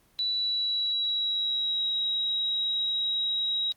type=tone with pitch glide; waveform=sine; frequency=3951 to 3832 Hz; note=B7 to A#7; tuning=0 to +47 cents; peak=-25 dBFS; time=0.19-3.72 s; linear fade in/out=0 ms; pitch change=-53 cents; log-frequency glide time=0.31-1.88 s; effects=pink hiss -63 dBFS RMS until 3.76 s + Opus 24 kbps